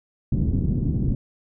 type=low-pass noise; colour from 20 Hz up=white; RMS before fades=-22 dBFS; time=0.32-1.15 s; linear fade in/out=5 ms; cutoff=230 Hz; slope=24 dB/octave; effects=none